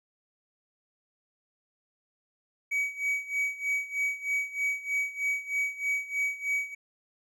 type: tone with tremolo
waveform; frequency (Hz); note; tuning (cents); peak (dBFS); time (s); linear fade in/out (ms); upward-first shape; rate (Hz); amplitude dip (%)
triangle; 2268; C#7; +39; -23; 2.71-6.75; 10; sine; 3.2; 85
effects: none